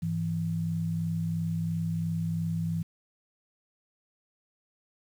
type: tone pair together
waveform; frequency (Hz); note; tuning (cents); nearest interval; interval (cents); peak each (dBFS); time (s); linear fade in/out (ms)
sine; 102.8 / 165.75; G#2 / E3; -17 / +10; minor sixth; 827; -34 / -28; 0.02-2.83; 10
effects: 9-bit